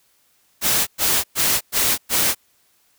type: noise bursts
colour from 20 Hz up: white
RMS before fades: -18 dBFS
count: 5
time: 0.61-2.35 s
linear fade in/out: 50 ms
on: 260 ms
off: 110 ms
effects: white hiss -61 dBFS RMS until 2.98 s